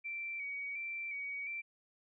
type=tone with vibrato; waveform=sine; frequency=2300 Hz; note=D7; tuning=37 cents flat; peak=-38 dBFS; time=0.04-1.62 s; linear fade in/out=20 ms; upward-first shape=square; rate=1.4 Hz; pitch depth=34 cents each way; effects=none